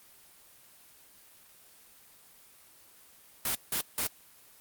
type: noise bursts at uneven times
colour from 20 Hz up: white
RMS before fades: -30 dBFS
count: 3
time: 3.45-3.55 / 3.72-3.81 / 3.98-4.07 s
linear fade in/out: 2 ms
effects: white hiss -57 dBFS RMS until 4.6 s + Opus 24 kbps